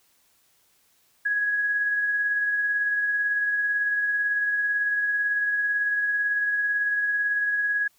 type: tone with tremolo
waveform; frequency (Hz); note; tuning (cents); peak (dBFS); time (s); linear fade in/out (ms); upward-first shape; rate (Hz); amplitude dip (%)
sine; 1666; G#6; +5; -20; 1.25-7.88; 10; triangle; 18; 35
effects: white hiss -64 dBFS RMS until 7.98 s